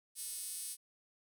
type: tone with high-pass filter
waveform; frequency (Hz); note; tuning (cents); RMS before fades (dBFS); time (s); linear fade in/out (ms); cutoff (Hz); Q
5% pulse; 363.8; F#4; -29; -43; 0.15-0.77; 50; 7900; 4.1
effects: none